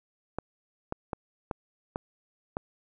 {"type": "clicks", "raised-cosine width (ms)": 1, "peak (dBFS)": -17, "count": 6, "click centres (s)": [0.386, 0.924, 1.132, 1.512, 1.959, 2.569], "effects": []}